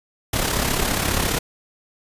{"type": "noise with amplitude modulation", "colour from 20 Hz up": "pink", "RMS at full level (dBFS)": -19, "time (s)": [0.33, 1.39], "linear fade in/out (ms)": 5, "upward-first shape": "sine", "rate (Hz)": 34.7, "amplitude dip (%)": 55, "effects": ["resampled to 32000 Hz"]}